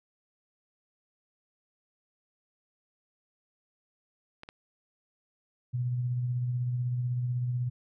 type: clicks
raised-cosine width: 0.3 ms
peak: -27 dBFS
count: 2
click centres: 4.434 / 4.489 s
type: tone with tremolo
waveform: sine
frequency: 123.47 Hz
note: B2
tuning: in tune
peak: -26 dBFS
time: 5.73-7.7 s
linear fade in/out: 20 ms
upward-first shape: sine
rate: 16 Hz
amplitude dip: 30%
effects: none